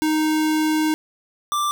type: tone pair in turn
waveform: square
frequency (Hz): 310.6 / 1178.4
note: D#4 / D6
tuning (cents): -3 / +6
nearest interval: octave + major seventh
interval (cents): 2309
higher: second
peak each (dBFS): -18 / -20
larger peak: first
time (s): 0.02-0.94 / 1.52-1.71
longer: first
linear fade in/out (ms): 0
effects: none